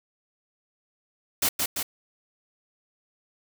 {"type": "noise with echo", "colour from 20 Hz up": "white", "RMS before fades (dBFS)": -23, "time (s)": [1.42, 1.49], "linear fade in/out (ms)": 5, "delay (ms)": 170, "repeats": 2, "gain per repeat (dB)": -3, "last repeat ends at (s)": 1.83, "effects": []}